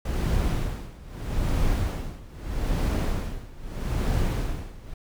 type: noise with tremolo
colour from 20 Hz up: brown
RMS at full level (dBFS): -23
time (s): 0.05-4.94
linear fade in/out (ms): 5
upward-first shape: sine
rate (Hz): 0.79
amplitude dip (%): 90
effects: none